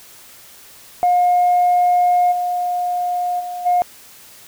sine tone with level steps, 714 Hz, F5, 38 cents sharp, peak -10 / -17 / -24 / -11 dBFS, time 1.03-3.82 s, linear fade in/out 0 ms, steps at 2.31 / 3.39 / 3.65 s, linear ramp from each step 20 ms, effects tanh soft clip ceiling -8 dBFS + white hiss -43 dBFS RMS until 4.47 s

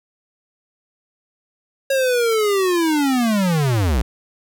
square linear sweep, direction down, 548 to 51.91 Hz, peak -16 dBFS, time 1.9-4.02 s, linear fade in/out 5 ms, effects none

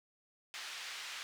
pink band-pass noise, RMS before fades -45 dBFS, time 0.54-1.23 s, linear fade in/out 0 ms, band 1800 to 5100 Hz, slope 12 dB/octave, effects none

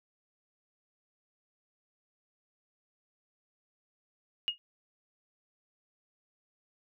sine tone with exponential decay, 2863 Hz, F7, 42 cents sharp, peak -23 dBFS, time 4.48-4.58 s, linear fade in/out 0 ms, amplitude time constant 20 ms, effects none

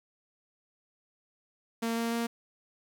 sawtooth tone with pitch steps, 229.3 / 231.2 / 233 Hz, A#3 / A#3 / A#3, -28 / -14 / -1 cents, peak -25 dBFS, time 1.82-2.27 s, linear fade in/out 10 ms, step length 150 ms, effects 10-bit

